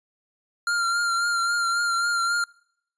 square tone with vibrato, 1391 Hz, F6, 7 cents flat, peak -22 dBFS, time 0.67-2.44 s, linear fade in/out 2 ms, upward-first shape triangle, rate 3.7 Hz, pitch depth 33 cents each way, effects noise-tail reverb RT60 0.7 s tail -26 dB re dry + resampled to 22050 Hz

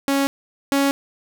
sawtooth tone pair in turn, 276.5 / 277.8 Hz, C#4 / C#4, -4 / +4 cents, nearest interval unison, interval 8 cents, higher second, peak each -13 / -12 dBFS, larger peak second, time 0.08-0.27 / 0.72-0.91 s, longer neither, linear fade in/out 0 ms, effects none

